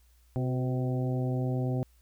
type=harmonic tone with a mistuned harmonic; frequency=128.2 Hz; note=C3; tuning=35 cents flat; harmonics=1 / 2 / 3 / 4 / 5 / 6; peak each=-28 / -34 / -38 / -40 / -42 / -44 dBFS; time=0.36-1.83 s; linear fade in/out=0 ms; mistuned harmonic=3; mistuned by=-42 cents; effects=added 60 Hz sine -59 dBFS peak until 2.01 s + white hiss -69 dBFS RMS until 2.01 s